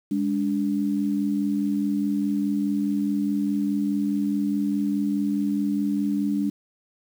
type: tone pair together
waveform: sine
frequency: 204.8 / 289.6 Hz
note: G#3 / D4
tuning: -24 / -24 cents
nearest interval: tritone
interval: 600 cents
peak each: -24 dBFS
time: 0.11-6.5 s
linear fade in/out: 5 ms
effects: 8-bit